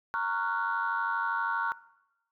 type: chord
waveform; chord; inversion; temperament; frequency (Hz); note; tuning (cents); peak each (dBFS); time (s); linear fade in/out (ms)
sine; Gb major seventh; first; just; 925 / 1110 / 1387.5 / 1480; Bb5 / Db6 / F6 / Gb6; -14 / +2 / -12 / 0; -33; 0.14-1.72; 0
effects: noise-tail reverb RT60 0.9 s tail -19 dB re dry + tanh soft clip ceiling -19 dBFS